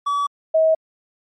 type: tone pair in turn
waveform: triangle / sine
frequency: 1143 / 639.1 Hz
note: D6 / D#5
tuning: -47 / +46 cents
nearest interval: minor seventh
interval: 1007 cents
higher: first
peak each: -16 / -12 dBFS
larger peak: second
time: 0.06-0.27 / 0.54-0.75 s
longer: neither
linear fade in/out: 10 ms
effects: MP3 48 kbps